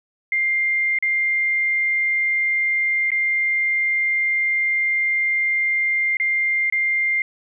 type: tone with dropouts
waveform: sine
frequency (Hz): 2100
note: C7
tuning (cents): +6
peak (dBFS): -17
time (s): 0.32-7.22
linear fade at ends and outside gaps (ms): 2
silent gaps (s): 0.987-1.025 / 3.105-3.117 / 6.17-6.199 / 6.7-6.724
effects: none